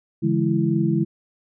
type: tone cluster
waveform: sine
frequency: 143.9 / 167.7 / 208.3 / 331.7 Hz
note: D3 / E3 / G#3 / E4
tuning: -35 / +30 / +5 / +11 cents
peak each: -23 dBFS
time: 0.22-1.05 s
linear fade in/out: 20 ms
effects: none